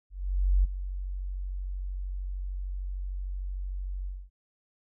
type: tone with ADSR envelope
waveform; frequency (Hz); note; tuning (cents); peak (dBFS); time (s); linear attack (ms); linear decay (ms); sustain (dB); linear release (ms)
sine; 46.6; F#1; +13; -18; 0.1-4.3; 540; 16; -13; 240
effects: none